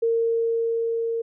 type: tone with level ramp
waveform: sine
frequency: 459.1 Hz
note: A#4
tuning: 26 cents flat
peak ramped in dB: -18 to -23 dBFS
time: 0.02-1.22 s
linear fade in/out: 10 ms
effects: none